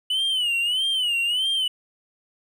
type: tone with vibrato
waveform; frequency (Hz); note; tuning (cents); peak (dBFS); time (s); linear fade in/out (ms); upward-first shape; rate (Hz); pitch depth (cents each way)
triangle; 2960; F#7; 0; -19; 0.1-1.68; 5; sine; 1.6; 130
effects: none